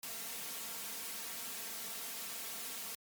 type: noise with comb filter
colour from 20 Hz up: white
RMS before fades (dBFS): -43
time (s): 0.03-2.95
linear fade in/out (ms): 2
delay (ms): 4.4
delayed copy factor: +0.65
effects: high-pass 100 Hz 12 dB/octave + MP3 96 kbps